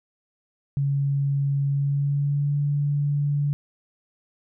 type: tone with pitch glide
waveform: sine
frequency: 140 to 144.27 Hz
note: C#3 to D3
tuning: +18 to -30 cents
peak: -20 dBFS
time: 0.77-3.53 s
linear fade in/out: 0 ms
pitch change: +52 cents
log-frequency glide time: 1.69-2.57 s
effects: none